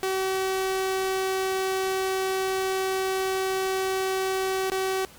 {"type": "tone with dropouts", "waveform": "sawtooth", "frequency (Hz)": 380.5, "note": "F#4", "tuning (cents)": 48, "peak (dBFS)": -20, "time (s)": [0.03, 5.05], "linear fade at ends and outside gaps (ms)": 0, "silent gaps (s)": [4.699, 4.719], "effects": ["pink hiss -49 dBFS RMS until 5.18 s", "MP3 96 kbps"]}